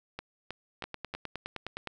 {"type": "two click trains", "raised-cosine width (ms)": 0.3, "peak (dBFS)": [-21, -20], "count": [4, 11], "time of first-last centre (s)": [[0.19, 1.139], [0.84, 1.873]], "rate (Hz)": [3.16, 9.68], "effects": []}